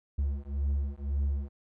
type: beating tone pair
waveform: triangle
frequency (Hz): 69.3 / 71.2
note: C#2 / C#2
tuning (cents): 0 / +47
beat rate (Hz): 1.9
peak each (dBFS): -29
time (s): 0.18-1.49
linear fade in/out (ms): 10
effects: none

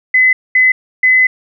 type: tone bursts at uneven times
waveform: sine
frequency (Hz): 2024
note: B6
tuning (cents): +42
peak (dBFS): -6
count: 3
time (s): 0.14-0.33 / 0.55-0.72 / 1.03-1.27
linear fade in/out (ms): 5
effects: none

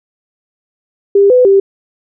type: tone with pitch steps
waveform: sine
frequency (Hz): 399.3 / 501 / 392.3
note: G4 / B4 / G4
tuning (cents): +32 / +25 / +1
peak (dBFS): -4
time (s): 1.15-1.6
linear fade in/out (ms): 5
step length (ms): 150
effects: none

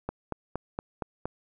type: click train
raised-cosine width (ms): 1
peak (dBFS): -17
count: 6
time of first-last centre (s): 0.09-1.256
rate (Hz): 4.29
effects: none

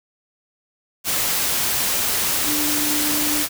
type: tone in noise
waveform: sine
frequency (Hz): 298.2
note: D4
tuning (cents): +27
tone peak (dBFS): -25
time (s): 2.44-3.46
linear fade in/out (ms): 50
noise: white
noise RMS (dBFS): -21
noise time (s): 1.04-3.49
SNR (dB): -7
effects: none

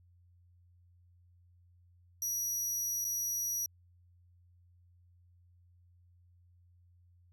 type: tone with dropouts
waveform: sawtooth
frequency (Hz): 5800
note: F#8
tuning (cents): -35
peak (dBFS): -30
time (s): 2.22-3.66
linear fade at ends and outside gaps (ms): 2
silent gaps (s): 3.045-3.049
effects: added 88 Hz sine -61 dBFS peak until 7.32 s

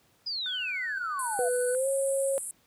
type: exponential sweep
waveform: sine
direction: down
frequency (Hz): 5060 to 659.3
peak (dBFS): -30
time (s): 0.26-1.49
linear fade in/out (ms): 10
type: tone with tremolo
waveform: triangle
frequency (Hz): 1495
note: F#6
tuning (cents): +17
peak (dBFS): -34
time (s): 0.46-1.75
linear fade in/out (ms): 0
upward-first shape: triangle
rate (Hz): 14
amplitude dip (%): 40
type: band-pass noise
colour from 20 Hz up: pink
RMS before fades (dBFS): -37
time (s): 1.19-2.51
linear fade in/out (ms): 2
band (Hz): 8100 to 11000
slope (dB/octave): 96
type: tone with pitch glide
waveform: sine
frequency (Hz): 494.6 to 545.6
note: B4 to C#5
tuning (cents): +3 to -28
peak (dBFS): -25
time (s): 1.39-2.38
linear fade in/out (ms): 0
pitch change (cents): +169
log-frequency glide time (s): 1.7-1.88
effects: pink hiss -65 dBFS RMS until 2.66 s + high-pass 80 Hz 12 dB/octave

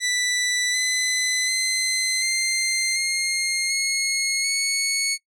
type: tone with pitch steps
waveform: 15% pulse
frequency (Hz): 1977 / 2014 / 2051 / 2090 / 2129 / 2168 / 2209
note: B6 / B6 / C7 / C7 / C7 / C#7 / C#7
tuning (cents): +1 / +33 / -35 / -2 / +30 / -39 / -7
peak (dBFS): -14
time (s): 0-5.18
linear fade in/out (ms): 50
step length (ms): 740
effects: noise-tail reverb RT60 0.1 s tail -19 dB re dry + low-pass 12000 Hz 12 dB/octave

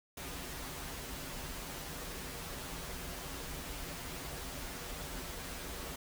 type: noise with comb filter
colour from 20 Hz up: pink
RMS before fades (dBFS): -43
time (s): 0.17-5.96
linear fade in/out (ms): 5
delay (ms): 9.4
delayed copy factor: -0.75
effects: none

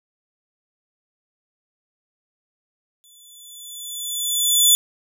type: tone with exponential growth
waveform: 15% pulse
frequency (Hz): 3475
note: A7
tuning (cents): -22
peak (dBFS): -3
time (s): 3.04-4.75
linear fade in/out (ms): 0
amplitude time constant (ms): 370
effects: none

